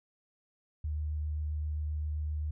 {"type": "tone with vibrato", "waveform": "sine", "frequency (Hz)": 75.9, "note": "D#2", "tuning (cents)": -42, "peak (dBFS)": -31, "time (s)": [0.84, 2.51], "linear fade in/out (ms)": 5, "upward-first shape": "sine", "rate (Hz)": 7.6, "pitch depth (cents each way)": 10, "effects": []}